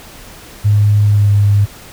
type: tone with pitch glide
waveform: sine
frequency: 103.83 to 101.93 Hz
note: G#2 to G#2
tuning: 0 to -32 cents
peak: -7 dBFS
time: 0.64-1.66 s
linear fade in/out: 20 ms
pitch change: -32 cents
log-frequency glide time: 1.06-1.3 s
effects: pink hiss -36 dBFS RMS until 1.92 s